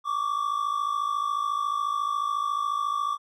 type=tone pair together; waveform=triangle; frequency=1120.6 / 1174.7 Hz; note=C#6 / D6; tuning=+18 / 0 cents; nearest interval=minor second; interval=82 cents; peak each=-27 / -25 dBFS; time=0.04-3.18 s; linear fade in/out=50 ms; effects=none